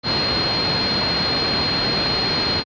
sine tone in noise, 4200 Hz, C8, 6 cents sharp, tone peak -20 dBFS, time 0.03-2.64 s, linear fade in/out 50 ms, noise pink, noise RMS -21 dBFS, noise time 0.03-2.64 s, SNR -2 dB, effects high-pass 100 Hz 12 dB/octave + resampled to 11025 Hz

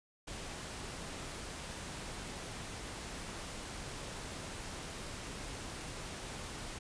pink noise, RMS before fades -44 dBFS, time 0.27-6.79 s, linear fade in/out 10 ms, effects resampled to 22050 Hz

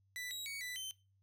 sawtooth tone with pitch steps, 1981 / 3847 / 2241 / 1985 / 3086 Hz, B6 / B7 / C#7 / B6 / G7, +5 / -46 / +18 / +8 / -28 cents, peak -38 dBFS, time 0.16-0.91 s, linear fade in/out 0 ms, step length 150 ms, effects noise-tail reverb RT60 0.3 s tail -19 dB re dry + added 97 Hz sine -70 dBFS peak until 1.22 s

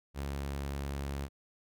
sawtooth tone, 69.7 Hz, C#2, 10 cents sharp, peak -31 dBFS, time 0.14-1.29 s, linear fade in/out 50 ms, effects none

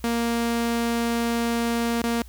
sawtooth tone with dropouts, 233.6 Hz, A#3, 4 cents sharp, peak -18 dBFS, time 0.04-2.22 s, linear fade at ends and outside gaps 0 ms, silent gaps 2.018-2.04 s, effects added 60 Hz sine -41 dBFS peak until 2.28 s + white hiss -54 dBFS RMS until 2.28 s

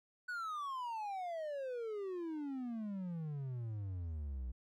triangle exponential sweep, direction down, 1497 to 59.3 Hz, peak -37 dBFS, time 0.28-4.52 s, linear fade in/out 10 ms, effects none

